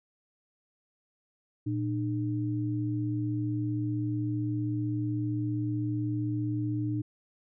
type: tone pair together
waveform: sine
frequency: 116.13 / 302.6 Hz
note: A#2 / D#4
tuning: -6 / -48 cents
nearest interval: octave + perfect fourth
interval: 1658 cents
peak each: -30 / -31 dBFS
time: 1.66-7.02 s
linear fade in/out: 10 ms
effects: none